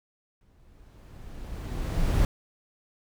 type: noise with exponential growth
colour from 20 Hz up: brown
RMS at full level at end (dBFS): -21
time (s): 0.41-2.25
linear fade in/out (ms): 1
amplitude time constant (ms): 400
effects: none